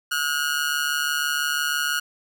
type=tone with amplitude modulation; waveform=sawtooth; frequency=1442 Hz; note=F#6; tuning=45 cents flat; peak=-15 dBFS; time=0.11-2 s; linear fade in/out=10 ms; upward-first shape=sine; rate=146 Hz; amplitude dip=75%; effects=none